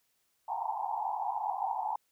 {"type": "band-pass noise", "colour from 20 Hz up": "pink", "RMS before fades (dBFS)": -34, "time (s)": [0.48, 1.96], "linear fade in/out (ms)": 5, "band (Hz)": [750, 960], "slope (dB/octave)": 96, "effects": ["white hiss -75 dBFS RMS until 2.11 s"]}